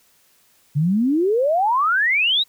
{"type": "exponential sweep", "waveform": "sine", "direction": "up", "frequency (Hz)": [138.59, 3955], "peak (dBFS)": -15, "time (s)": [0.75, 2.44], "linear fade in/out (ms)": 20, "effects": ["white hiss -58 dBFS RMS until 2.48 s"]}